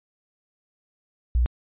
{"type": "tone", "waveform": "sine", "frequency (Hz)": 60.2, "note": "B1", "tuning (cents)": -44, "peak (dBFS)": -17, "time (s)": [1.35, 1.46], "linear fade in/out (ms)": 0, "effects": ["resampled to 8000 Hz"]}